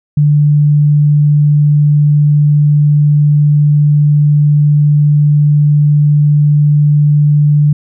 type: tone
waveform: sine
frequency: 147.6 Hz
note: D3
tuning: 9 cents sharp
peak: -5 dBFS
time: 0.17-7.73 s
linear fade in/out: 5 ms
effects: none